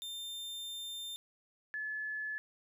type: tone pair in turn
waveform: 40% pulse / sine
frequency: 3600 / 1720.7 Hz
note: A7 / A6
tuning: +39 / -39 cents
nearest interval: octave + minor second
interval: 1278 cents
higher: first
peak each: -39 / -36 dBFS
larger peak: second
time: 0.02-1.16 / 1.74-2.38 s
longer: first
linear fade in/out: 0 ms
effects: 13-bit